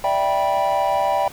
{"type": "chord", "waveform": "triangle", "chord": "E minor seventh", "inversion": "third", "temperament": "equal with one note detuned", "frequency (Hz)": [587.3, 659.3, 784, 974.7], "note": ["D5", "E5", "G5", "B5"], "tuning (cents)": [0, 0, 0, -23], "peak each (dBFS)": [-21, -22, -18, -21], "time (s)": [0.04, 1.28], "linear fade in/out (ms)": 2, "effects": ["tanh soft clip ceiling -7 dBFS", "pink hiss -41 dBFS RMS until 1.32 s"]}